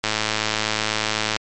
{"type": "click train", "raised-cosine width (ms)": 0.2, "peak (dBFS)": -3, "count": 144, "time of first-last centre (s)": [0.04, 1.364], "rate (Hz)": 108, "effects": ["MP3 48 kbps"]}